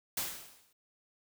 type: noise with exponential decay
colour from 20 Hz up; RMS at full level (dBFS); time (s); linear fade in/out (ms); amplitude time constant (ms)
white; -32; 0.17-0.73; 5; 120
effects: none